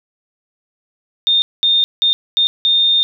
sine tone bursts at uneven times, 3644 Hz, A#7, 40 cents flat, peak -10 dBFS, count 5, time 1.27-1.42 / 1.63-1.84 / 2.02-2.13 / 2.37-2.47 / 2.65-3.03 s, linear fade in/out 0 ms, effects none

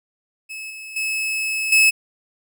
40% pulse tone with level steps, 2590 Hz, E7, 31 cents flat, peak -29 / -32 / -20 / -10 dBFS, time 0.49-1.91 s, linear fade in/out 20 ms, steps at 0.7 / 0.96 / 1.72 s, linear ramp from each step 5 ms, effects none

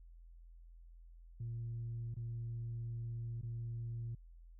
sine tone with dropouts, 116.54 Hz, A#2, in tune, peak -38 dBFS, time 1.4-4.15 s, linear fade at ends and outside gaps 5 ms, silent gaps 2.143-2.166 / 3.413-3.43 s, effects tanh soft clip ceiling -36 dBFS + added 42 Hz sine -54 dBFS peak until 4.59 s

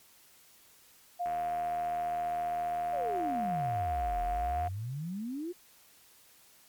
sine tone with pitch glide, 705 to 712.4 Hz, F5 to F5, +16 to +34 cents, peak -30 dBFS, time 1.19-4.69 s, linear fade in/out 20 ms, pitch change +18 cents, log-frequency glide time 2.99-3.28 s
click train, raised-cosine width 0.5 ms, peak -29 dBFS, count 274, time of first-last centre 1.26-4.673 s, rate 80 Hz
sine exponential two-way sweep, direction down then up, 622.3 to 41 to 368.6 Hz, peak -34 dBFS, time 2.92-5.53 s, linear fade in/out 20 ms, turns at 4.22 s
effects white hiss -60 dBFS RMS until 6.68 s + MP3 96 kbps

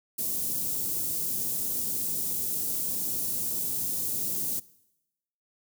white band-stop noise, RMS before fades -30 dBFS, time 0.18-4.6 s, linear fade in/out 10 ms, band 320 to 8900 Hz, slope 12 dB/octave, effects noise-tail reverb RT60 0.9 s tail -21 dB re dry + high-pass 100 Hz 12 dB/octave

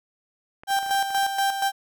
clicks, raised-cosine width 0.5 ms, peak -28 dBFS, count 12, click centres 0.635 / 0.705 / 0.767 / 0.829 / 0.863 / 0.895 / 0.949 / 0.993 / 1.105 / 1.149 / 1.18 / 1.232 s
35% pulse tone with tremolo, 787 Hz, G5, 7 cents sharp, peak -18 dBFS, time 0.67-1.72 s, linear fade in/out 50 ms, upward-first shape square, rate 4.2 Hz, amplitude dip 55%
effects none

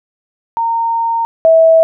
sine tone pair in turn, 920 / 650.5 Hz, A#5 / E5, -23 / -23 cents, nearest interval tritone, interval 600 cents, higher first, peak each -12 / -4 dBFS, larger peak second, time 0.57-1.25 / 1.45-1.83 s, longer first, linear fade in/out 0 ms, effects none

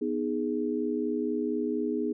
sine chord, G# minor, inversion first, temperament equal, 246.9 / 311.1 / 415.3 Hz, B3 / D#4 / G#4, 0 / 0 / 0 cents, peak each -31 dBFS, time 0.01-2.13 s, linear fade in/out 10 ms, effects none

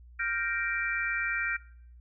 sine chord, G minor seventh, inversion third, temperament equal, 1396.9 / 1568 / 1864.7 / 2349 Hz, F6 / G6 / Bb6 / D7, 0 / 0 / 0 / 0 cents, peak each -34 dBFS, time 0.19-1.57 s, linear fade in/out 10 ms, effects noise-tail reverb RT60 0.6 s tail -20 dB re dry + added 60 Hz sine -49 dBFS peak until 2 s

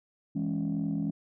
sine chord, C# minor, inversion first, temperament equal, 164.81 / 207.7 / 277.2 Hz, E3 / G#3 / C#4, 0 / 0 / 0 cents, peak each -31 dBFS, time 0.35-1.11 s, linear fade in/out 10 ms, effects tanh soft clip ceiling -23 dBFS

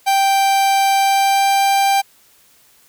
45% pulse tone with pitch glide, 784 to 789 Hz, G5 to G5, 0 to +11 cents, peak -12 dBFS, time 0.06-2.02 s, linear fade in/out 20 ms, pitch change +11 cents, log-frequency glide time 0.95-1.66 s, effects white hiss -52 dBFS RMS until 2.88 s

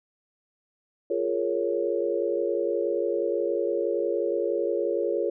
sine chord, Bb minor seventh, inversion second, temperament equal, 349.2 / 415.3 / 466.2 / 554.4 Hz, F4 / Ab4 / Bb4 / Db5, 0 / 0 / 0 / 0 cents, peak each -29 dBFS, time 1.1-5.3 s, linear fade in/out 5 ms, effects none

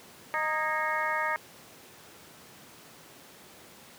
harmonic tone with a mistuned harmonic, 310 Hz, D#4, 6 cents flat, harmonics 2 / 3 / 4 / 5 / 6 / 7, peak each -36 / -32 / -33 / -35 / -33 / -36 dBFS, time 0.34-1.36 s, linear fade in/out 0 ms, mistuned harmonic 5, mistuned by +97 cents, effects pink hiss -51 dBFS RMS until 3.98 s + high-pass 150 Hz 12 dB/octave

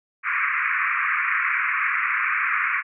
white band-pass noise, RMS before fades -23 dBFS, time 0.23-2.83 s, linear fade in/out 50 ms, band 1100 to 2400 Hz, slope 96 dB/octave, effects none

